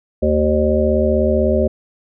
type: harmonic tone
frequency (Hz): 76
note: D#2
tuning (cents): -40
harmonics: 1 / 3 / 5 / 7 / 8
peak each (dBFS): -19 / -19 / -19 / -19 / -19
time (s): 0.22-1.68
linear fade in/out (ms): 10
effects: none